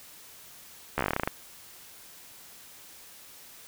slowing click train, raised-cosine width 0.5 ms, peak -11 dBFS, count 13, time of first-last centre 0.98-1.275 s, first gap 13 ms, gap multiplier 1.11, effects white hiss -50 dBFS RMS until 3.67 s

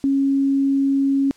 sine tone, 274.5 Hz, C#4, 17 cents flat, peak -15 dBFS, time 0.04-1.31 s, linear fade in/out 0 ms, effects white hiss -53 dBFS RMS until 1.36 s + low-pass 8000 Hz 12 dB/octave

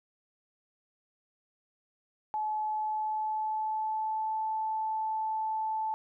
sine tone with pitch glide, 858 to 875 Hz, A5 to A5, -44 to -10 cents, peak -29 dBFS, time 2.34-5.94 s, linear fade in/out 0 ms, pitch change +34 cents, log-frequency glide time 2.58-4.44 s, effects none

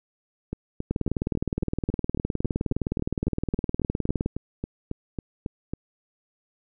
two click trains, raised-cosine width 3 ms, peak -12 / -16 dBFS, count 66 / 20, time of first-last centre 0.91-4.261 / 0.53-5.735 s, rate 19.4 / 3.65 Hz, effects none

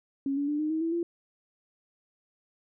sine tone with pitch steps, 275.2 / 285.2 / 295.6 / 306.4 / 317.6 / 329.2 / 341.2 Hz, C#4 / C#4 / D4 / D#4 / D#4 / E4 / F4, -12 / +49 / +11 / -27 / +36 / -2 / -40 cents, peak -26 dBFS, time 0.26-1.03 s, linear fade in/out 2 ms, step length 110 ms, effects none

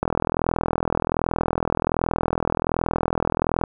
click train, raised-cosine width 1 ms, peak -6 dBFS, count 150, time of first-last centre 0.03-3.638 s, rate 41.3 Hz, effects none

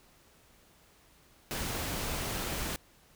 pink noise, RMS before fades -35 dBFS, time 1.51-2.76 s, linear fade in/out 0 ms, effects pink hiss -62 dBFS RMS until 3.15 s

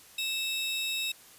40% pulse tone pair together, 2637 / 3773 Hz, E7 / A#7, 0 / +20 cents, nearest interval tritone, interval 620 cents, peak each -32 / -31 dBFS, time 0.18-1.12 s, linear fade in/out 5 ms, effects white hiss -54 dBFS RMS until 1.38 s + resampled to 32000 Hz

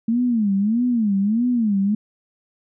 sine tone with vibrato, 220 Hz, A3, in tune, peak -16 dBFS, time 0.08-1.95 s, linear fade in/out 5 ms, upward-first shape sine, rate 1.6 Hz, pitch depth 210 cents each way, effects none

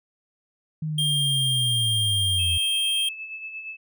sine linear sweep, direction down, 157.9 to 84 Hz, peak -25 dBFS, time 0.82-2.58 s, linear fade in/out 5 ms
square tone, 3204 Hz, G7, 37 cents sharp, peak -22 dBFS, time 0.98-3.09 s, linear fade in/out 5 ms
sine tone with tremolo, 2614 Hz, E7, 15 cents flat, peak -31 dBFS, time 2.38-3.77 s, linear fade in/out 20 ms, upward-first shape sine, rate 8.6 Hz, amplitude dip 50%
effects none

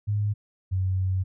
sine tone pair in turn, 103.83 / 93.81 Hz, G#2 / F#2, 0 / +24 cents, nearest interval major second, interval 176 cents, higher first, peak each -22 dBFS, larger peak neither, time 0.07-0.34 / 0.71-1.24 s, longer second, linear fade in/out 20 ms, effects none

